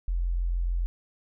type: tone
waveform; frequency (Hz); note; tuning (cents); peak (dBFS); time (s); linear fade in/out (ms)
sine; 43.45; F1; -8; -24; 0.08-0.86; 0
effects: none